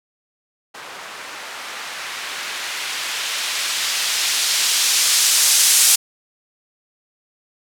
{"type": "noise with low-pass filter sweep", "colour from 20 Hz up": "violet", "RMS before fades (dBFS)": -20, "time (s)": [0.74, 5.96], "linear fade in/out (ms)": 10, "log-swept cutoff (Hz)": [1000, 7500], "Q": 0.73, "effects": []}